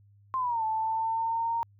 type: linear two-way sweep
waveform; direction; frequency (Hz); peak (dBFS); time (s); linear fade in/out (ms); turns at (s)
sine; down then up; 1061 to 875 to 928; -26; 0.34-1.63; 0; 0.64
effects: added 101 Hz sine -56 dBFS peak until 1.79 s